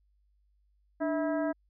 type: harmonic tone with a mistuned harmonic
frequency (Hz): 324.2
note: E4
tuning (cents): -29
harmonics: 1 / 2 / 3 / 4 / 5 / 6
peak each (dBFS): -30 / -31 / -41 / -44 / -42 / -51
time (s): 1-1.53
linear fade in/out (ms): 20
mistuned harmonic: 1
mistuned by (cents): -150
effects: added 50 Hz sine -66 dBFS peak until 1.69 s